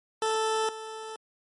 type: tone pair in turn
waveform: 20% pulse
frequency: 440 / 440 Hz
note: A4 / A4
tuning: 0 / 0 cents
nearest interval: unison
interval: 0 cents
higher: neither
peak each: -20 / -32 dBFS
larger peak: first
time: 0.22-0.69 / 0.69-1.16 s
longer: neither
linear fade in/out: 2 ms
effects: MP3 48 kbps